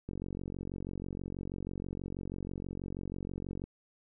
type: click train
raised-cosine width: 3 ms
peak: -26 dBFS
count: 165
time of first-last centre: 0.09-3.64 s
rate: 46.2 Hz
effects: none

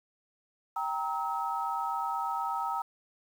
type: chord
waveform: sine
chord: E diminished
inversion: first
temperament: equal with one note detuned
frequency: 784 / 932.3 / 1286.2 Hz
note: G5 / Bb5 / E6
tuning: 0 / 0 / -43 cents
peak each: -35 / -33 / -34 dBFS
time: 0.76-2.82 s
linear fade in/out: 5 ms
effects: 9-bit

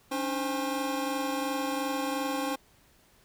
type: tone cluster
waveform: square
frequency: 279.4 / 302.2 / 522 / 807 / 1082 Hz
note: C#4 / D4 / C5 / G#5 / C#6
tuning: +14 / +50 / -4 / -50 / -42 cents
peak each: -34 / -39 / -36 / -37 / -38 dBFS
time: 0.11-2.56 s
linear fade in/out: 10 ms
effects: pink hiss -62 dBFS RMS until 3.24 s

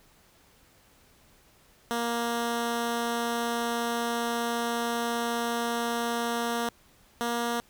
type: tone pair in turn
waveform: 10% pulse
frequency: 234.7 / 236.2 Hz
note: A#3 / A#3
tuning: +12 / +23 cents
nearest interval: unison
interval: 11 cents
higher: second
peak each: -19 dBFS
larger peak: neither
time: 1.91-6.69 / 7.21-7.6 s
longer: first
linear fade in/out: 0 ms
effects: pink hiss -60 dBFS RMS until 7.69 s

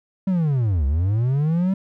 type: linear two-way sweep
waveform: triangle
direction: down then up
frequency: 195.8 to 65.41 to 195.8 Hz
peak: -15 dBFS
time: 0.27-1.74 s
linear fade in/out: 5 ms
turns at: 0.86 s
effects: none

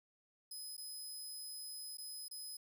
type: tone with dropouts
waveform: 20% pulse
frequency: 5050 Hz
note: D#8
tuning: 25 cents sharp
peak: -40 dBFS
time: 0.51-2.57 s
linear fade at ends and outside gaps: 5 ms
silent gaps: 0.768-0.778 / 1.972-1.982 / 2.283-2.311 s
effects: 13-bit

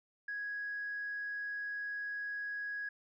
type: tone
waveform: sine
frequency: 1661.2 Hz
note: G#6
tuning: in tune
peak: -36 dBFS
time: 0.28-2.89 s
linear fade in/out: 5 ms
effects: tanh soft clip ceiling -32 dBFS

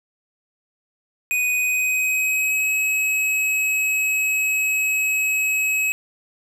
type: tone with pitch glide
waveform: square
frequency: 2489 to 2560 Hz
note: D#7 to D#7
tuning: 0 to +49 cents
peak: -19 dBFS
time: 1.31-5.92 s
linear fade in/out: 0 ms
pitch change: +49 cents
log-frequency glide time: 1.51-2.71 s
effects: none

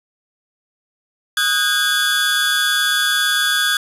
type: tone cluster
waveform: 45% pulse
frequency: 1253 / 1480 / 1618 / 3425 Hz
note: D#6 / F#6 / G#6 / A7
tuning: +12 / 0 / -46 / -47 cents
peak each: -26 / -22 / -19 / -19 dBFS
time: 1.37-3.77 s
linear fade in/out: 2 ms
effects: resampled to 32000 Hz + 8-bit

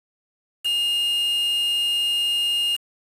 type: tone with quantisation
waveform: triangle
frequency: 2836 Hz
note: F7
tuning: 26 cents sharp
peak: -18 dBFS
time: 0.64-2.77 s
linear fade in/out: 20 ms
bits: 5
effects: resampled to 32000 Hz

